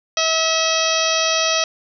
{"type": "harmonic tone", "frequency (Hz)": 645, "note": "E5", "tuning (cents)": -38, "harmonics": [1, 2, 3, 4, 5, 6, 7, 8, 9], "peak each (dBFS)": [-22, -24, -28, -24, -24, -26, -28, -26, -24], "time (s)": [0.17, 1.64], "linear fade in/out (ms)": 2, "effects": []}